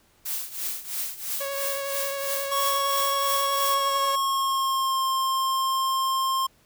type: noise with tremolo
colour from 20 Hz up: blue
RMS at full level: -28 dBFS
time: 0.25-3.75 s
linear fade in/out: 10 ms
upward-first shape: triangle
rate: 3 Hz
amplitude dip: 85%
type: tone with vibrato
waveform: sawtooth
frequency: 554.4 Hz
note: C#5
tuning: in tune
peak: -25 dBFS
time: 1.4-4.16 s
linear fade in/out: 10 ms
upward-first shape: sine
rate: 11 Hz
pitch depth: 15 cents each way
type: tone with pitch glide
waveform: square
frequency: 1108.7 to 1060.5 Hz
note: C#6 to C6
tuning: 0 to +23 cents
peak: -23 dBFS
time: 2.51-6.47 s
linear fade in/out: 10 ms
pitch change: -77 cents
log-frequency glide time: 3.58-5.05 s
effects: pink hiss -61 dBFS RMS until 6.65 s